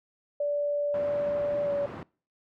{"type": "tone with pitch glide", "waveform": "sine", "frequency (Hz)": [581, 571], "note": ["D5", "D5"], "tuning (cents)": [-19, -49], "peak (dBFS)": -25, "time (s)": [0.4, 1.86], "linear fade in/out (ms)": 5, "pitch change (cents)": -30, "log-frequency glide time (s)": [1.64, 1.72]}
{"type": "band-pass noise", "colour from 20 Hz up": "pink", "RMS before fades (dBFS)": -41, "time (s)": [0.94, 2.03], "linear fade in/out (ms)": 2, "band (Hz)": [130, 1300], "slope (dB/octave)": 12}
{"effects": ["noise-tail reverb RT60 0.4 s tail -24 dB re dry"]}